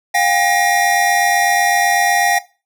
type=tone cluster; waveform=square; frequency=712 / 800 / 1893 Hz; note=F5 / G5 / A#6; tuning=+33 / +35 / +26 cents; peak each=-18 dBFS; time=0.14-2.39 s; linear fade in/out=10 ms; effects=noise-tail reverb RT60 0.3 s tail -17 dB re dry